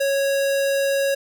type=tone; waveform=square; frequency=552 Hz; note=C#5; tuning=7 cents flat; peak=-19 dBFS; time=0-1.15 s; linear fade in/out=10 ms; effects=none